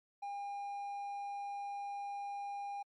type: tone with hard clipping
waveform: triangle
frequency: 806 Hz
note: G5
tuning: 48 cents sharp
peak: -40 dBFS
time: 0.22-2.83 s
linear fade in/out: 10 ms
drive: 6 dB
effects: MP3 48 kbps